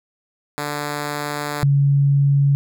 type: tone pair in turn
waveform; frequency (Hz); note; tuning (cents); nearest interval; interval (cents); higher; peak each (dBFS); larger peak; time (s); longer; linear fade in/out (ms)
5% pulse / sine; 146.83 / 140.54; D3 / C#3; 0 / +24; minor second; 76; first; -12; neither; 0.58-1.63 / 1.63-2.55; first; 0
effects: none